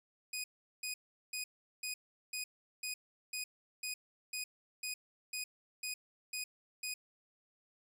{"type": "tone bursts", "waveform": "15% pulse", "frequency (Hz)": 2489, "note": "D#7", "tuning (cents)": 0, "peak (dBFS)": -31, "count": 14, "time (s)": [0.33, 6.94], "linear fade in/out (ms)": 5, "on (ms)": 110, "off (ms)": 390, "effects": []}